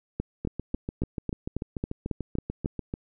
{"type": "two click trains", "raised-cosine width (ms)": 3, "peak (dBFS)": [-18, -15], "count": [18, 10], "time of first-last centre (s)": [[0.45, 2.939], [0.2, 2.659]], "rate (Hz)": [6.83, 3.66], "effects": []}